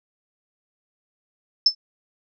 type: tone with exponential decay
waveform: sine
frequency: 5274 Hz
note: E8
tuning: in tune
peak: -8 dBFS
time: 1.66-1.75 s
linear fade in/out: 5 ms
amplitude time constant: 18 ms
effects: none